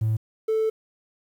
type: tone pair in turn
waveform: triangle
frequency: 110 / 440 Hz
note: A2 / A4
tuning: 0 / 0 cents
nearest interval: 2 octaves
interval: 2400 cents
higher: second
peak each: -17 dBFS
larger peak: neither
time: 0.01-0.17 / 0.48-0.7 s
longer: second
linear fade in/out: 10 ms
effects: tanh soft clip ceiling -16 dBFS + 9-bit